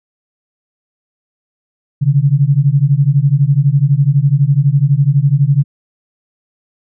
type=beating tone pair; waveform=sine; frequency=134.9 / 146.9 Hz; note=C#3 / D3; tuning=-47 / +1 cents; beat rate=12 Hz; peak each=-11 dBFS; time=2.01-5.64 s; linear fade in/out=20 ms; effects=none